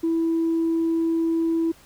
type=tone; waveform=sine; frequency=329.1 Hz; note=E4; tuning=3 cents flat; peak=-18 dBFS; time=0.03-1.72 s; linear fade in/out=10 ms; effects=tanh soft clip ceiling -16 dBFS + pink hiss -52 dBFS RMS until 1.85 s